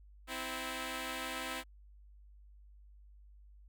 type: tone pair together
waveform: 5% pulse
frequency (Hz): 259.6 / 326.3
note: C4 / E4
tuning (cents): -13 / -18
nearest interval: major third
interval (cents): 395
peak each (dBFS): -29 / -30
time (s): 0.27-1.64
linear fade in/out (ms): 50
effects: added 50 Hz sine -55 dBFS peak until 3.68 s